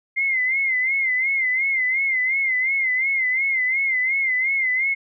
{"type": "tone with vibrato", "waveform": "sine", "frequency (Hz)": 2093, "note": "C7", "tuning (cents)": 0, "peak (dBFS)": -18, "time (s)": [0.16, 4.95], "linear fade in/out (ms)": 20, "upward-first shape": "sine", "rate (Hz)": 2.8, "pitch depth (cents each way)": 82, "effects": []}